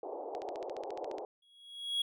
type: band-pass noise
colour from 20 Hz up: pink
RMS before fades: -41 dBFS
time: 0.03-1.25 s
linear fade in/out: 2 ms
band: 360 to 830 Hz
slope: 48 dB/octave
type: click train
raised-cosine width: 0.2 ms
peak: -31 dBFS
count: 13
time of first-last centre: 0.35-1.183 s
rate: 14.4 Hz
type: tone with exponential growth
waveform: triangle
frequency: 3322 Hz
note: G#7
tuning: in tune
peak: -26 dBFS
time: 1.42-2.02 s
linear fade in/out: 5 ms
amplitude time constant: 130 ms
effects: none